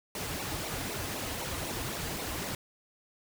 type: noise with flanger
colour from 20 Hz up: pink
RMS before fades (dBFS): -36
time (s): 0.15-2.55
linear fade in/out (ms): 2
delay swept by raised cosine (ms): 0.6 to 5.4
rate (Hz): 3.9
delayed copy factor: -0.8
effects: none